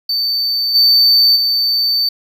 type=tone with level steps; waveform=triangle; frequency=4559 Hz; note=C#8; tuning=48 cents sharp; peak=-13 / -6 / -11 dBFS; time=0.09-2.09 s; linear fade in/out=5 ms; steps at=0.74 / 1.35 s; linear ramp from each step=20 ms; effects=none